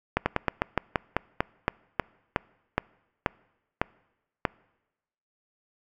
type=slowing click train; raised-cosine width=0.5 ms; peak=-7 dBFS; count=16; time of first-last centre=0.17-4.452 s; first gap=90 ms; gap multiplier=1.15; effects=noise-tail reverb RT60 1.0 s tail -25 dB re dry